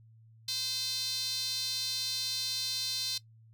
sawtooth tone with high-pass filter, 516 Hz, C5, 24 cents flat, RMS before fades -34 dBFS, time 0.48-3.18 s, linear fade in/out 5 ms, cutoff 4200 Hz, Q 5.6, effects noise-tail reverb RT60 0.1 s tail -18 dB re dry + added 112 Hz sine -55 dBFS peak until 3.53 s

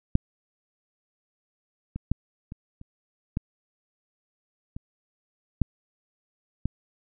clicks, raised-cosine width 5 ms, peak -6 / -20 / -10 / -25 / -30 / -14 / -23 / -8 / -13 dBFS, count 9, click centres 0.154 / 1.96 / 2.116 / 2.521 / 2.814 / 3.371 / 4.765 / 5.617 / 6.656 s, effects none

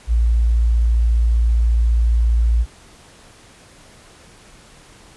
sine tone, 57.4 Hz, A#1, 26 cents flat, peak -12 dBFS, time 0.07-2.66 s, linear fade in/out 50 ms, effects pink hiss -46 dBFS RMS until 5.16 s + resampled to 24000 Hz

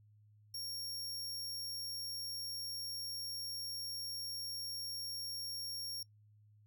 sawtooth tone, 5540 Hz, F8, 15 cents flat, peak -38 dBFS, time 0.54-6.03 s, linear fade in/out 5 ms, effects noise-tail reverb RT60 0.1 s tail -22 dB re dry + added 105 Hz sine -62 dBFS peak until 6.66 s

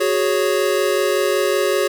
square chord, F# suspended second, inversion none, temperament equal, 370 / 415.3 / 554.4 Hz, F#4 / G#4 / C#5, 0 / 0 / 0 cents, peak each -21 dBFS, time 0-1.88 s, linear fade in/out 10 ms, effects none

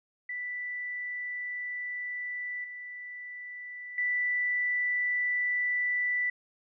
sine tone with level steps, 1975.5 Hz, B6, in tune, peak -33 / -39 / -26 dBFS, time 0.29-6.3 s, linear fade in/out 5 ms, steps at 2.64 / 3.98 s, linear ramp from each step 2 ms, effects none

